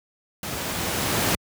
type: noise with level ramp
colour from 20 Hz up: pink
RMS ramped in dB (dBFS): -31 to -21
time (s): 0.43-1.35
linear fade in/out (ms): 2
effects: high-pass 80 Hz 12 dB/octave